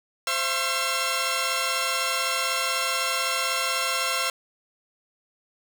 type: tone cluster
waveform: 10% pulse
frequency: 524 / 677 / 1080 / 1354 Hz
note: C5 / E5 / C#6 / E6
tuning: +2 / +46 / -45 / +46 cents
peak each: -22 dBFS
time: 0.27-4.3 s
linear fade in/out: 2 ms
effects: none